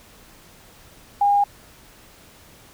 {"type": "tone", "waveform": "sine", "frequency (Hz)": 811, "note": "G#5", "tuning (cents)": -41, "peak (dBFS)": -14, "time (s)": [1.21, 1.44], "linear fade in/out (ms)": 5, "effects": ["pink hiss -49 dBFS RMS until 2.73 s"]}